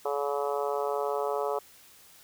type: harmonic tone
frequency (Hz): 142.5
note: C#3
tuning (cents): +48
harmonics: 3 / 4 / 5 / 6 / 7 / 8 / 9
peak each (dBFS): -31 / -33 / -35 / -37 / -38 / -39 / -40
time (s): 0.05-1.59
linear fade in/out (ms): 5
effects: white hiss -55 dBFS RMS until 2.23 s